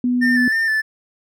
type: tone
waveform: sine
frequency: 246.9 Hz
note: B3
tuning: in tune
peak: -15 dBFS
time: 0.04-0.48 s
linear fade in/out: 2 ms
type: tone with vibrato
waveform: triangle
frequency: 1778 Hz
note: A6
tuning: 18 cents sharp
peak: -14 dBFS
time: 0.21-0.82 s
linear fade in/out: 20 ms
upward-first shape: square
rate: 3.2 Hz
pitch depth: 26 cents each way
effects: none